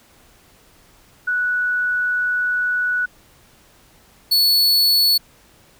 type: tone pair in turn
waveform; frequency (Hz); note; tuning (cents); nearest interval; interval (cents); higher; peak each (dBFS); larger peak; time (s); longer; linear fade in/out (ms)
sine / 45% pulse; 1475 / 4420; F#6 / C#8; -6 / -6; octave + perfect fifth; 1900; second; -17 / -12; second; 1.27-3.06 / 4.31-5.18; first; 10
effects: pink hiss -52 dBFS RMS until 5.79 s